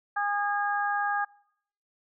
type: harmonic tone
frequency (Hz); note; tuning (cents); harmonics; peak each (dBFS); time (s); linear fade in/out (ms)
408.8; G#4; -27; 2 / 3 / 4; -28 / -32 / -30; 0.16-1.25; 10
effects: noise-tail reverb RT60 0.7 s tail -24 dB re dry